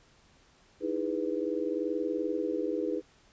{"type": "chord", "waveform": "sine", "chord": "E major seventh", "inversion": "third", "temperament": "just", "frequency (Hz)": [309, 329.6, 412, 494.4], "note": ["D#4", "E4", "G#4", "B4"], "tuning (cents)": [-12, 0, -14, 2], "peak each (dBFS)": [-34, -35, -34, -34], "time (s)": [0.8, 3.02], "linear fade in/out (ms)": 50, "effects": ["pink hiss -62 dBFS RMS until 3.32 s", "resampled to 16000 Hz"]}